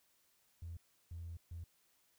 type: tone bursts at uneven times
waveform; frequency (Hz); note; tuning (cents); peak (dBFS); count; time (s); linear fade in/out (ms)
triangle; 84.1; E2; +35; -40; 3; 0.62-0.77 / 1.11-1.37 / 1.51-1.64; 5
effects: tanh soft clip ceiling -41 dBFS + white hiss -74 dBFS RMS until 2.18 s